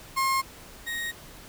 35% pulse tone pair in turn, 1070 / 1873 Hz, C6 / A#6, +38 / +8 cents, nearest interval minor seventh, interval 970 cents, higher second, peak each -21 / -28 dBFS, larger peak first, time 0.16-0.42 / 0.86-1.12 s, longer neither, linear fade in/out 20 ms, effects pink hiss -47 dBFS RMS until 1.48 s

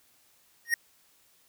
square tone with exponential growth, 1864.7 Hz, A#6, in tune, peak -19 dBFS, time 0.65-0.74 s, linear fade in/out 2 ms, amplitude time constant 18 ms, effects white hiss -64 dBFS RMS until 1.48 s

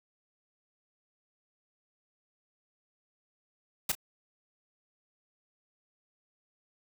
white noise with echo, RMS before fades -28 dBFS, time 3.89-3.92 s, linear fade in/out 5 ms, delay 32 ms, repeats 1, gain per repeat -14 dB, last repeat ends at 3.952 s, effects none

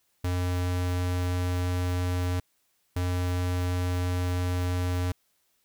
square tone pair in turn, 89.7 / 89.7 Hz, F2 / F2, +47 / +47 cents, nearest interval unison, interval 0 cents, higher neither, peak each -26 dBFS, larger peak neither, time 0.24-2.4 / 2.96-5.12 s, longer neither, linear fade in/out 5 ms, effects white hiss -71 dBFS RMS until 5.64 s

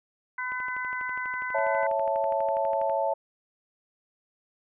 harmonic tone, 504 Hz, B4, 35 cents sharp, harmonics 2 / 3 / 4, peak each -34 / -33 / -34 dBFS, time 0.38-1.87 s, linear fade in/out 5 ms
click train, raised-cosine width 0.5 ms, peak -28 dBFS, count 30, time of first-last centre 0.52-2.897 s, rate 12.2 Hz
sine chord, A major, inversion first, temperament equal, 554.4 / 659.3 / 880 Hz, C#5 / E5 / A5, 0 / 0 / 0 cents, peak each -28 dBFS, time 1.54-3.14 s, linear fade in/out 10 ms
effects none

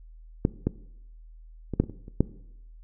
clicks, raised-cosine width 3 ms, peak -7 / -10 / -17 / -6 / -22 / -25 / -30 / -6 dBFS, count 8, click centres 0.451 / 0.67 / 1.737 / 1.8 / 1.838 / 1.897 / 2.081 / 2.206 s, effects noise-tail reverb RT60 0.8 s tail -19 dB re dry + added 40 Hz sine -45 dBFS peak until 2.83 s

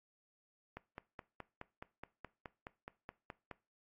click train, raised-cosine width 0.5 ms, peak -30 dBFS, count 14, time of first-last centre 0.77-3.513 s, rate 4.74 Hz, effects noise-tail reverb RT60 0.3 s tail -20 dB re dry + AAC 32 kbps

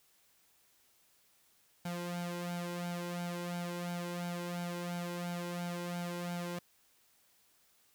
sawtooth tone with flanger, 174.61 Hz, F3, in tune, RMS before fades -39 dBFS, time 1.85-6.59 s, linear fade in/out 5 ms, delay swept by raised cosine 1.3 to 2.04 ms, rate 2.9 Hz, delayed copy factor +0.75, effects white hiss -69 dBFS RMS until 7.94 s

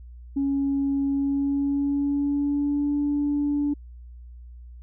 sine tone with pitch glide, 277.2 to 289.6 Hz, C#4 to D4, 0 to -24 cents, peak -20 dBFS, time 0.36-3.74 s, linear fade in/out 10 ms, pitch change +76 cents, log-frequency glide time 1.09-2.96 s, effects tanh soft clip ceiling -17 dBFS + added 60 Hz sine -40 dBFS peak until 4.82 s

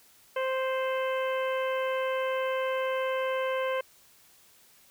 harmonic tone with a mistuned harmonic, 523.3 Hz, C5, in tune, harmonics 1 / 2 / 3 / 4 / 5 / 6, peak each -28 / -34 / -38 / -40 / -42 / -44 dBFS, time 0.36-3.81 s, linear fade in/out 5 ms, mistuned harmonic 6, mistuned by -34 cents, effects white hiss -59 dBFS RMS until 4.9 s

